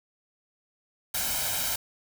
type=noise with comb filter; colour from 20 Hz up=white; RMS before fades=-29 dBFS; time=1.14-1.76 s; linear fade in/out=5 ms; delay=1.3 ms; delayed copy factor=+0.7; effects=none